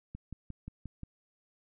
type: click train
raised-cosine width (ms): 5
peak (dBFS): -29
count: 6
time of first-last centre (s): 0.15-1.033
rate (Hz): 5.66
effects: none